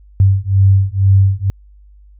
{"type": "beating tone pair", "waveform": "sine", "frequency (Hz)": [96.2, 98.3], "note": ["G2", "G2"], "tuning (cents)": [-32, 5], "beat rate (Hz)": 2.1, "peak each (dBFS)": -11, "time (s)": [0.2, 1.5], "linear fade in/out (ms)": 0, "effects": ["added 50 Hz sine -40 dBFS peak until 2.19 s"]}